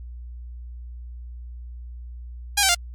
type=tone with pitch steps; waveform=5% pulse; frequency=814 / 771 / 700 Hz; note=G#5 / G5 / F5; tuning=-35 / -29 / +4 cents; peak=-4 dBFS; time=2.57-2.75 s; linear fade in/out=10 ms; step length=60 ms; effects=added 60 Hz sine -34 dBFS peak until 2.94 s + MP3 96 kbps